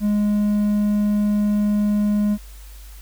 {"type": "tone", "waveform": "triangle", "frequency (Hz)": 207.7, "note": "G#3", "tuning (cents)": 0, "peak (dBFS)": -14, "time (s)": [0, 2.38], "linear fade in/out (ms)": 50, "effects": ["added 50 Hz sine -37 dBFS peak until 3.01 s", "white hiss -48 dBFS RMS until 3.01 s"]}